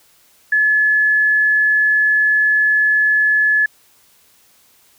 sine tone, 1714 Hz, A6, 46 cents flat, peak -11 dBFS, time 0.52-3.66 s, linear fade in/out 5 ms, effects white hiss -53 dBFS RMS until 4.98 s

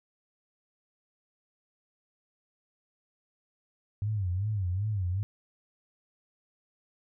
sine tone with vibrato, 98 Hz, G2, in tune, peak -27 dBFS, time 4.02-5.23 s, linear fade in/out 0 ms, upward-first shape sine, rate 2.6 Hz, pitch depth 180 cents each way, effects none

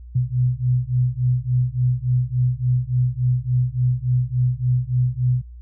sine beating tone pair, 123.47 / 126.97 Hz, B2 / B2, 0 / +48 cents, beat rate 3.5 Hz, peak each -20 dBFS, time 0.15-5.42 s, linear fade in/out 10 ms, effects added 60 Hz sine -36 dBFS peak until 5.61 s

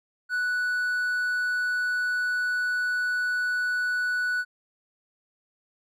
triangle tone, 1480 Hz, F#6, in tune, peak -22 dBFS, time 0.29-4.45 s, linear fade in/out 50 ms, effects none

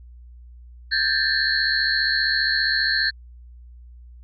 sine tone cluster, 1578 / 1715 / 1790 / 4125 / 4387 Hz, G6 / A6 / A6 / C8 / C#8, +11 / -45 / +29 / -25 / -19 cents, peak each -25 dBFS, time 0.91-3.11 s, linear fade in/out 20 ms, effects added 60 Hz sine -41 dBFS peak until 4.23 s

